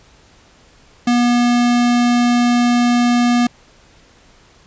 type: tone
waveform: square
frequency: 241.5 Hz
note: B3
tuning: 39 cents flat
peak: -12 dBFS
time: 1.07-3.47 s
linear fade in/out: 5 ms
effects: pink hiss -49 dBFS RMS until 4.66 s + resampled to 16000 Hz